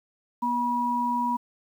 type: tone pair together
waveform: sine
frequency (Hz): 241.9 / 967.6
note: B3 / B5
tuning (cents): -36 / -36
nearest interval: 2 octaves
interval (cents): 2400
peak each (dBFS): -29 / -24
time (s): 0.42-1.37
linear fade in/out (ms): 10
effects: 9-bit